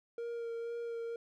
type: tone with vibrato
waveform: triangle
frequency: 466.2 Hz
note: A#4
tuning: in tune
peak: -35 dBFS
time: 0.18-1.16 s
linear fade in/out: 2 ms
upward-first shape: sine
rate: 2.1 Hz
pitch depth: 15 cents each way
effects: none